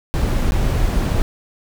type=noise with dropouts; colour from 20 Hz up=brown; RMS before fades=-17 dBFS; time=0.14-1.22 s; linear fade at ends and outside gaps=0 ms; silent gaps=0.508-0.521 s; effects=none

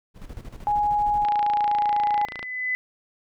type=noise with tremolo; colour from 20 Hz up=brown; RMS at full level=-36 dBFS; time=0.14-1.27 s; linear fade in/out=50 ms; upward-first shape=square; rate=13 Hz; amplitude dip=65%
type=tone; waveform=sine; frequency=830.6 Hz; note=G#5; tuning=in tune; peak=-19 dBFS; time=0.67-2.25 s; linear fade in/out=0 ms
type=click train; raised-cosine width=0.3 ms; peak=-17 dBFS; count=34; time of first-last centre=1.25-2.429 s; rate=28 Hz
type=tone with exponential growth; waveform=sine; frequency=2009 Hz; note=B6; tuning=29 cents sharp; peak=-21 dBFS; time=1.6-2.75 s; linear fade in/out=0 ms; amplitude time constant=250 ms
effects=none

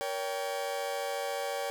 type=chord; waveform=40% pulse; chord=G diminished; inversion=first; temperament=just; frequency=470.4 / 564.5 / 784 Hz; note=Bb4 / Db5 / G5; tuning=+16 / +31 / 0 cents; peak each=-38 / -34 / -36 dBFS; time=0.01-1.7 s; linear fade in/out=0 ms; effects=none

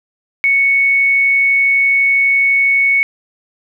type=tone; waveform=sine; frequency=2217 Hz; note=C#7; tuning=in tune; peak=-9 dBFS; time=0.44-3.03 s; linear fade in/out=0 ms; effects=8-bit

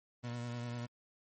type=tone with vibrato; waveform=30% pulse; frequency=120 Hz; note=B2; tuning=49 cents flat; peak=-36 dBFS; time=0.23-0.87 s; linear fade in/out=20 ms; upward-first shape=triangle; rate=10 Hz; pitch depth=32 cents each way; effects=MP3 32 kbps

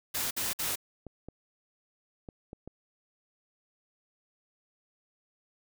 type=noise bursts; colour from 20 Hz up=white; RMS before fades=-32 dBFS; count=3; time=0.14-0.758 s; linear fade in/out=10 ms; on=170 ms; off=54 ms
type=clicks; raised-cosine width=2 ms; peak=-29 dBFS; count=5; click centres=1.067 / 1.286 / 2.288 / 2.531 / 2.676 s
effects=none

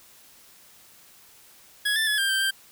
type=tone with pitch steps; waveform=25% pulse; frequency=1673 / 1768 / 1703 / 1590 / 1565 / 1577 Hz; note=G#6 / A6 / G#6 / G6 / G6 / G6; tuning=+12 / +8 / +43 / +24 / -3 / +10 cents; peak=-18 dBFS; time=1.85-2.51 s; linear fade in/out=10 ms; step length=110 ms; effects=white hiss -53 dBFS RMS until 2.71 s

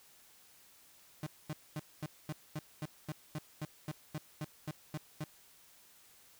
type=tone bursts; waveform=35% pulse; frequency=152.6 Hz; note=D#3; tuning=33 cents flat; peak=-35 dBFS; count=16; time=1.23-5.24 s; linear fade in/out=2 ms; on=35 ms; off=230 ms; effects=white hiss -62 dBFS RMS until 6.39 s

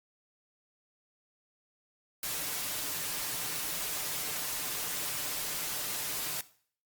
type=noise with comb filter; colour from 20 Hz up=white; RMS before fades=-35 dBFS; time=2.23-6.41 s; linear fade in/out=2 ms; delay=6.7 ms; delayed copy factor=+0.5; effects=noise-tail reverb RT60 0.5 s tail -17 dB re dry + Opus 48 kbps

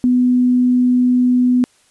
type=tone; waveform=sine; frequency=248.9 Hz; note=B3; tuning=14 cents sharp; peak=-10 dBFS; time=0.04-1.64 s; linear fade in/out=0 ms; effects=white hiss -55 dBFS RMS until 1.9 s + resampled to 24000 Hz

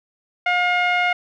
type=tone with low-pass filter; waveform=sawtooth; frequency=714 Hz; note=F5; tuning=38 cents sharp; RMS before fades=-19 dBFS; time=0.46-1.13 s; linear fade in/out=5 ms; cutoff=2300 Hz; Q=3.5; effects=none

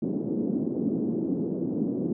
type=band-pass noise; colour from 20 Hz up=pink; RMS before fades=-28 dBFS; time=0.02-2.13 s; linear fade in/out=5 ms; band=200 to 360 Hz; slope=24 dB/octave; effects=none

